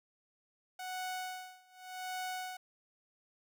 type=tone with tremolo; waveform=sawtooth; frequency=740 Hz; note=F#5; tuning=in tune; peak=-33 dBFS; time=0.79-2.57 s; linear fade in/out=5 ms; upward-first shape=sine; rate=0.86 Hz; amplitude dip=95%; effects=none